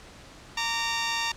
10% pulse tone pair together, 921 / 1167.1 Hz, A#5 / D6, -21 / -11 cents, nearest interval major third, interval 410 cents, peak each -18 / -25 dBFS, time 0.57-1.32 s, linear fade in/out 5 ms, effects pink hiss -48 dBFS RMS until 1.36 s + low-pass 7000 Hz 12 dB/octave

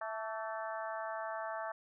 harmonic tone with a mistuned harmonic, 220 Hz, A3, in tune, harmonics 3 / 4 / 5 / 6 / 7 / 8, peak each -41 / -43 / -45 / -47 / -48 / -49 dBFS, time 0.01-1.72 s, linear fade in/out 5 ms, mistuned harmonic 5, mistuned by +49 cents, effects none

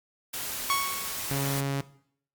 white noise, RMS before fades -34 dBFS, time 0.33-1.61 s, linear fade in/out 10 ms
sawtooth tone with exponential decay, 1108.7 Hz, C#6, in tune, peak -18 dBFS, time 0.7-1.44 s, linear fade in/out 0 ms, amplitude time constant 160 ms
sawtooth tone, 138.59 Hz, C#3, in tune, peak -23 dBFS, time 1.31-1.81 s, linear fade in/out 0 ms
effects noise-tail reverb RT60 0.6 s tail -17 dB re dry + Opus 48 kbps

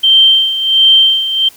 sine tone with tremolo, 3136 Hz, G7, in tune, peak -3 dBFS, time 0.03-1.49 s, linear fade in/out 10 ms, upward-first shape sine, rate 1.4 Hz, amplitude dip 70%, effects white hiss -41 dBFS RMS until 1.56 s

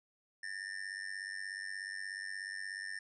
square tone with amplitude modulation, 1800 Hz, A6, 39 cents sharp, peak -37 dBFS, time 0.43-2.99 s, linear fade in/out 5 ms, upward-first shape sine, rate 96.7 Hz, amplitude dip 90%, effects resampled to 24000 Hz

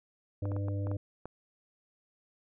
harmonic tone, 99.8 Hz, G2, 32 cents sharp, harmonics 1 / 3 / 5 / 6, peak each -31 / -41 / -45 / -47 dBFS, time 0.42-0.97 s, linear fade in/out 5 ms
clicks, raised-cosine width 1 ms, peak -27 dBFS, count 7, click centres 0.455 / 0.518 / 0.565 / 0.684 / 0.87 / 0.915 / 1.256 s
effects none

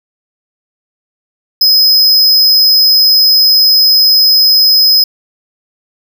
square tone with amplitude modulation, 5080 Hz, D#8, 35 cents sharp, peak -3 dBFS, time 1.61-5.04 s, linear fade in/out 5 ms, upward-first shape sine, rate 218 Hz, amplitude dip 40%, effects none

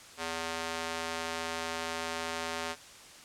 square tone with high-pass filter, 82.41 Hz, E2, in tune, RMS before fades -36 dBFS, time 0.17-2.76 s, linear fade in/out 50 ms, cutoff 550 Hz, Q 0.51, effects white hiss -51 dBFS RMS until 3.24 s + low-pass 8000 Hz 12 dB/octave

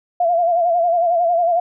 sine tone with vibrato, 688 Hz, F5, 26 cents flat, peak -13 dBFS, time 0.2-1.6 s, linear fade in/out 5 ms, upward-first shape sine, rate 11 Hz, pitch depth 69 cents each way, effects none

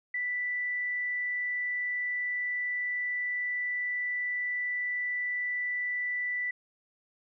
sine tone, 1975.5 Hz, B6, in tune, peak -29 dBFS, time 0.14-6.51 s, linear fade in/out 5 ms, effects none

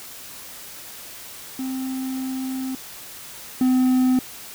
triangle tone pair in turn, 261.6 / 255.8 Hz, C4 / C4, 0 / -39 cents, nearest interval unison, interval 39 cents, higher first, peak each -23 / -13 dBFS, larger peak second, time 1.59-2.75 / 3.61-4.19 s, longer first, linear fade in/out 2 ms, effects white hiss -39 dBFS RMS until 4.54 s

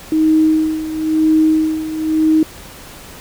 sine tone with tremolo, 314.3 Hz, D#4, 18 cents sharp, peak -8 dBFS, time 0.12-2.43 s, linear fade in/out 2 ms, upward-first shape sine, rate 0.99 Hz, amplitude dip 75%, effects pink hiss -36 dBFS RMS until 3.2 s

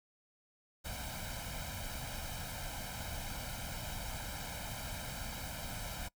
pink noise with comb filter, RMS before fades -42 dBFS, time 0.84-6.09 s, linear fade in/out 20 ms, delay 1.3 ms, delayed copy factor +0.8, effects noise-tail reverb RT60 0.1 s tail -23 dB re dry

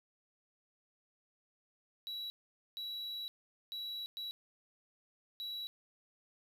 triangle tone bursts at uneven times, 3910 Hz, B7, 18 cents flat, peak -38 dBFS, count 5, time 2.07-2.3 / 2.77-3.28 / 3.72-4.06 / 4.17-4.31 / 5.4-5.67 s, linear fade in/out 0 ms, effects 11-bit

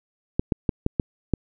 clicks, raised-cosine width 3 ms, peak -7 dBFS, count 6, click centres 0.395 / 0.522 / 0.692 / 0.864 / 0.998 / 1.337 s, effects none

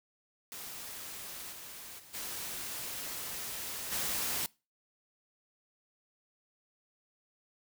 white noise with level steps, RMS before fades -44 / -47 / -55 / -40 / -34 dBFS, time 0.52-4.46 s, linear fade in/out 0 ms, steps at 1.51 / 1.98 / 2.13 / 3.91 s, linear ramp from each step 20 ms, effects noise-tail reverb RT60 0.3 s tail -24 dB re dry

